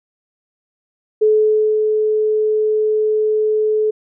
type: tone with ADSR envelope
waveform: sine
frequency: 430 Hz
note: A4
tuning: 40 cents flat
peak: -9 dBFS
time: 1.21-3.91 s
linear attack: 13 ms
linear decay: 550 ms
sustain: -4 dB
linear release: 11 ms
effects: none